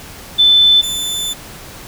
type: tone pair in turn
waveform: sine / sawtooth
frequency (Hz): 3520 / 3520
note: A7 / A7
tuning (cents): 0 / 0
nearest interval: unison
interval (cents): 0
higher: neither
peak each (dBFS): -6 / -15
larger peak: first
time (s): 0.38-0.82 / 0.82-1.34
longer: second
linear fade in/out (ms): 20
effects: pink hiss -34 dBFS RMS until 1.87 s